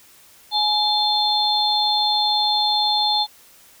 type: tone cluster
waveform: sine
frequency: 843 / 3550 / 4226 Hz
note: G#5 / A7 / C8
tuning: +26 / +15 / +16 cents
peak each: -21 dBFS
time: 0.51-3.27 s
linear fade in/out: 50 ms
effects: white hiss -50 dBFS RMS until 3.8 s